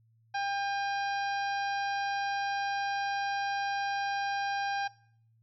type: harmonic tone with a mistuned harmonic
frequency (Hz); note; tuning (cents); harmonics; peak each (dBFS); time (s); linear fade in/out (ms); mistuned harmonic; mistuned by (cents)
798; G5; +31; 1 / 2 / 3 / 4 / 5 / 6 / 7; -31 / -36 / -42 / -48 / -47 / -48 / -48; 0.34-4.88; 10; 3; +45
effects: noise-tail reverb RT60 0.6 s tail -22 dB re dry + added 113 Hz sine -63 dBFS peak until 5.42 s